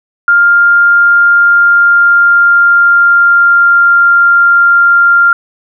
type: tone with pitch glide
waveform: sine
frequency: 1401 to 1392.9 Hz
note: F6 to F6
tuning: +5 to -5 cents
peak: -3 dBFS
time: 0.28-5.33 s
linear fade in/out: 2 ms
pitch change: -10 cents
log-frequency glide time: 1.28-4.02 s
effects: none